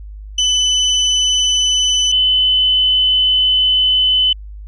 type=tone pair in turn; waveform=35% pulse / sine; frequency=3006 / 3022 Hz; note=F#7 / F#7; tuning=+27 / +36 cents; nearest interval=unison; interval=9 cents; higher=second; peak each=-10 dBFS; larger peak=neither; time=0.38-2.12 / 2.12-4.33 s; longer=second; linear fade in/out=5 ms; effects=added 51 Hz sine -29 dBFS peak until 4.67 s + resampled to 24000 Hz